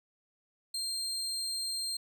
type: tone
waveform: 30% pulse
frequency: 4186 Hz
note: C8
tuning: in tune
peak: -30 dBFS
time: 0.74-1.97 s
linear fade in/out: 5 ms
effects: none